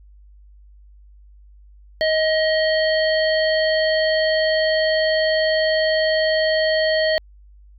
harmonic tone, 630 Hz, D#5, 21 cents sharp, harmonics 1 / 3 / 5 / 7, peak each -17 / -23 / -29 / -26 dBFS, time 2.01-7.18 s, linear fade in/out 0 ms, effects added 50 Hz sine -44 dBFS peak until 7.78 s

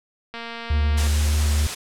click train, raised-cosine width 0.3 ms, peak -18 dBFS, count 170, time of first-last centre 0.34-1.068 s, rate 232 Hz
triangle tone with pitch glide, 73.9 to 74.63 Hz, D2 to D2, +11 to +28 cents, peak -15 dBFS, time 0.7-1.67 s, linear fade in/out 5 ms, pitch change +17 cents, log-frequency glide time 1.05-1.17 s
white noise, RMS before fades -28 dBFS, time 0.97-1.75 s, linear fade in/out 10 ms
effects low-pass 9000 Hz 12 dB/octave

